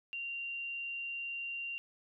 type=tone; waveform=sine; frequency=2769 Hz; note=F7; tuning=15 cents flat; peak=-37 dBFS; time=0.13-1.78 s; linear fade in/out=0 ms; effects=none